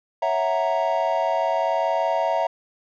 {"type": "chord", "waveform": "triangle", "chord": "F# dominant seventh", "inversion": "second", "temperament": "equal", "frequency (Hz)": [554.4, 659.3, 740, 932.3], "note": ["C#5", "E5", "F#5", "A#5"], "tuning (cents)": [0, 0, 0, 0], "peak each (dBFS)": [-26, -21, -25, -23], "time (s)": [0.22, 2.47], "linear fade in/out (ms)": 5, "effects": ["resampled to 16000 Hz"]}